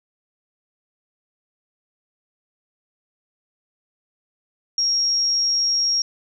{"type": "tone", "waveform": "sine", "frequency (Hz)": 5588, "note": "F8", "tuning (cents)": 0, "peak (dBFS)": -17, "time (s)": [4.78, 6.02], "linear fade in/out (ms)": 2, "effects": []}